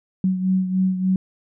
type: beating tone pair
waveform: sine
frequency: 186.5 / 189.9 Hz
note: F#3 / F#3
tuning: +14 / +45 cents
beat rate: 3.4 Hz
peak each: -18 / -25 dBFS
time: 0.24-1.16 s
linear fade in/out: 2 ms
effects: none